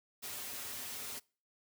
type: noise with comb filter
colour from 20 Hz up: white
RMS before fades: -43 dBFS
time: 0.22-1.2 s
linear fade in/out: 20 ms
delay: 6 ms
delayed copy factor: -0.7
effects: noise-tail reverb RT60 0.4 s tail -25 dB re dry + high-pass 80 Hz 12 dB/octave